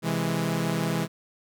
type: chord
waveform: sawtooth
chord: C augmented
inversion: none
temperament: equal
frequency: 130.81 / 164.81 / 207.7 Hz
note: C3 / E3 / G#3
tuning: 0 / 0 / 0 cents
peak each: -28 / -23 / -26 dBFS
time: 0.02-1.08 s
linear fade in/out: 50 ms
effects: none